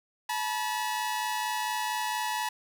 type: tone pair together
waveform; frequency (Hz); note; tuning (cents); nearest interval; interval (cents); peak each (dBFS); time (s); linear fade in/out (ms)
sawtooth; 863.7 / 968; A5 / B5; -32 / -35; major second; 197; -28 / -28; 0.29-2.49; 5
effects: none